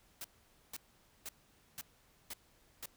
white noise bursts, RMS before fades -44 dBFS, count 6, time 0.21-2.858 s, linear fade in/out 2 ms, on 33 ms, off 490 ms, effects pink hiss -68 dBFS RMS until 2.96 s

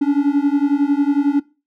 triangle beating tone pair, 280 / 291 Hz, C#4 / D4, +18 / -16 cents, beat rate 11 Hz, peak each -14 dBFS, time 0.01-1.4 s, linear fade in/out 10 ms, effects noise-tail reverb RT60 0.3 s tail -20 dB re dry

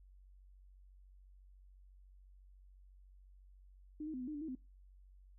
sine tone with pitch steps, 303.3 / 313.8 / 255.5 / 249.8 / 304.7 / 290.6 / 318.6 / 257 Hz, D#4 / D#4 / C4 / B3 / D#4 / D4 / D#4 / C4, -44 / +15 / -41 / +20 / -36 / -18 / +41 / -31 cents, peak -40 dBFS, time 4-4.552 s, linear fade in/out 5 ms, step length 69 ms, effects noise-tail reverb RT60 0.3 s tail -24 dB re dry + added 47 Hz sine -58 dBFS peak until 5.38 s

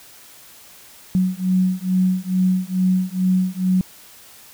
sine beating tone pair, 184 / 186.3 Hz, F#3 / F#3, -9 / +12 cents, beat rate 2.3 Hz, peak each -19 dBFS, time 1.15-3.81 s, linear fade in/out 0 ms, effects white hiss -45 dBFS RMS until 4.53 s

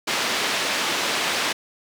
white band-pass noise, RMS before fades -24 dBFS, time 0.07-1.53 s, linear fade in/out 10 ms, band 230 to 3900 Hz, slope 12 dB/octave, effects none

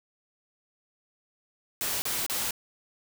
white noise bursts, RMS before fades -30 dBFS, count 3, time 1.81-2.508 s, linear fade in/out 0 ms, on 210 ms, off 34 ms, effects none

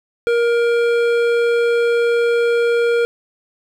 sine tone with hard clipping, 470.7 Hz, A#4, 17 cents sharp, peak -15 dBFS, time 0.27-3.05 s, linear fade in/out 0 ms, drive 12 dB, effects none

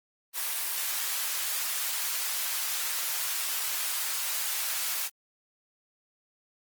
white high-pass noise, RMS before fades -31 dBFS, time 0.33-5.1 s, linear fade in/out 50 ms, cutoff 910 Hz, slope 12 dB/octave, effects Opus 24 kbps

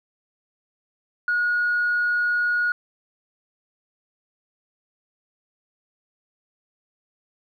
sine tone, 1447 Hz, F#6, 39 cents flat, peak -18 dBFS, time 1.28-2.72 s, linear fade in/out 2 ms, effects tanh soft clip ceiling -15 dBFS + 10-bit

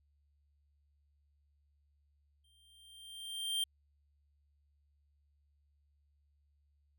square tone with exponential growth, 3169 Hz, G7, 18 cents sharp, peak -31 dBFS, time 2.44-3.64 s, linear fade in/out 5 ms, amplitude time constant 260 ms, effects added 72 Hz sine -70 dBFS peak until 6.98 s

